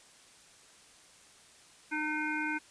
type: harmonic tone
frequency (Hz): 305.1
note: D#4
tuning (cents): -34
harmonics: 1 / 3 / 5 / 7 / 8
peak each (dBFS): -36 / -39 / -35 / -39 / -40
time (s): 1.91-2.59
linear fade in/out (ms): 20
effects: white hiss -58 dBFS RMS until 2.7 s + resampled to 22050 Hz